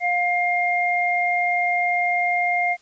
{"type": "tone pair together", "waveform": "sine", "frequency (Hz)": [707, 2119], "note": ["F5", "C7"], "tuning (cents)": [21, 21], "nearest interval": "octave + perfect fifth", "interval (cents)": 1900, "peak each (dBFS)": -21, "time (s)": [0, 2.77], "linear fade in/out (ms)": 50, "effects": ["white hiss -56 dBFS RMS until 2.81 s", "resampled to 16000 Hz"]}